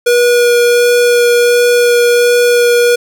square tone with vibrato, 481.6 Hz, B4, 44 cents flat, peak -7 dBFS, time 0.06-2.96 s, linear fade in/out 10 ms, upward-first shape sine, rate 1.4 Hz, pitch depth 8 cents each way, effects none

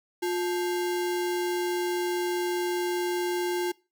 sine tone with sample-and-hold, 354.9 Hz, F4, 28 cents sharp, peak -25 dBFS, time 0.22-3.72 s, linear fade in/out 10 ms, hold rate 1225 Hz, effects noise-tail reverb RT60 0.3 s tail -23 dB re dry

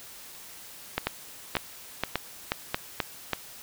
two click trains, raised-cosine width 0.3 ms, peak -9 / -9 dBFS, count 5 / 5, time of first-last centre 0.98-3.333 / 1.07-3.002 s, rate 1.7 / 2.07 Hz, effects white hiss -46 dBFS RMS until 3.62 s

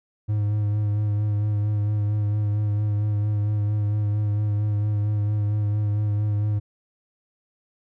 triangle tone with vibrato, 104.5 Hz, G#2, 11 cents sharp, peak -18 dBFS, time 0.28-6.6 s, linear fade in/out 20 ms, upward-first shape sine, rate 4.4 Hz, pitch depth 25 cents each way, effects none

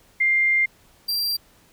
sine / 45% pulse tone pair in turn, 2100 / 4731 Hz, C7 / D8, +6 / +12 cents, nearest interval octave + major second, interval 1406 cents, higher second, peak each -16 / -21 dBFS, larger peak first, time 0.2-0.66 / 1.08-1.37 s, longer first, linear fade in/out 10 ms, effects pink hiss -56 dBFS RMS until 1.72 s

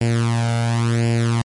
sawtooth tone with flanger, 116.54 Hz, A#2, in tune, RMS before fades -18 dBFS, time 0.01-1.42 s, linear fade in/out 5 ms, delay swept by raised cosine 0.4 to 1.4 ms, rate 0.93 Hz, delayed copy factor +0.75, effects MP3 48 kbps

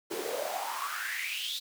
pink noise with high-pass filter sweep, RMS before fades -35 dBFS, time 0.1-1.6 s, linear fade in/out 20 ms, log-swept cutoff 340 to 4000 Hz, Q 7.4, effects none

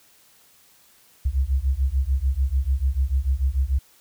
sine beating tone pair, 63.6 / 70.4 Hz, C2 / C#2, -48 / +27 cents, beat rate 6.8 Hz, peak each -22 dBFS, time 1.25-3.79 s, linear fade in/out 10 ms, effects white hiss -56 dBFS RMS until 4 s

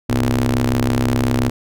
sawtooth ring-modulated tone, 65.8 Hz, C2, 10 cents sharp, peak -8 dBFS, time 0.09-1.5 s, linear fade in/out 10 ms, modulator 178 Hz, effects none

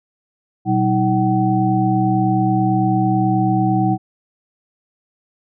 sine tone cluster, 121.3 / 190.4 / 318.4 / 757 Hz, B2 / F#3 / D#4 / F#5, -31 / +50 / +40 / +39 cents, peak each -19 dBFS, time 0.65-3.98 s, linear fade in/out 50 ms, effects none

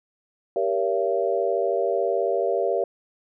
sine chord, G diminished seventh, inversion none, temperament just, 392 / 470.4 / 564.5 / 677.4 Hz, G4 / Bb4 / Db5 / Fb5, 0 / +16 / +31 / +47 cents, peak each -26 dBFS, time 0.56-2.84 s, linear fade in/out 2 ms, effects none

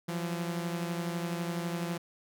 sawtooth beating tone pair, 170 / 182 Hz, F3 / F#3, -46 / -28 cents, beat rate 12 Hz, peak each -29 / -35 dBFS, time 0.08-1.98 s, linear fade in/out 10 ms, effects none

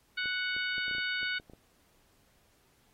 harmonic tone, 740 Hz, F#5, in tune, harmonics 2 / 3 / 4 / 5 / 6, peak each -33 / -37 / -39 / -41 / -43 dBFS, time 0.17-1.39 s, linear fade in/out 10 ms
clicks, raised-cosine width 2 ms, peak -37 dBFS, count 11, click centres 0.258 / 0.565 / 0.781 / 0.881 / 0.912 / 0.95 / 0.983 / 1.23 / 1.399 / 1.498 / 1.535 s
effects pink hiss -68 dBFS RMS until 2.93 s + AAC 48 kbps

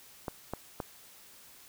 clicks, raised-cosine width 1 ms, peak -20 dBFS, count 3, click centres 0.282 / 0.536 / 0.802 s, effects white hiss -55 dBFS RMS until 1.68 s

